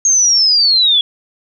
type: linear sweep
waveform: sine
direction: down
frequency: 6500 to 3322 Hz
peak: -8 dBFS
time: 0.05-1.01 s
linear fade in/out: 2 ms
effects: none